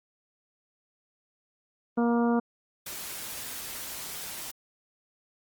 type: harmonic tone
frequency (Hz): 235.9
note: A#3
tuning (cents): +21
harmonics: 1 / 2 / 3 / 4 / 5 / 6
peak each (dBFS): -23 / -29 / -33 / -35 / -37 / -39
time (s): 1.97-2.4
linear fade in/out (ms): 10
type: noise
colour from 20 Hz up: white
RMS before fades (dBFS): -38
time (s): 2.86-4.51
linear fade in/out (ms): 5
effects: Opus 24 kbps